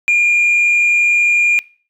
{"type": "tone with frequency modulation", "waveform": "sine", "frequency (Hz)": 2414, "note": "D7", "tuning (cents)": 47, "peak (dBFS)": -7, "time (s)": [0.08, 1.59], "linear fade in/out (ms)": 0, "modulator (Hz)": 71.1, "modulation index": 0.38, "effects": ["noise-tail reverb RT60 0.4 s tail -24 dB re dry", "tanh soft clip ceiling -8 dBFS"]}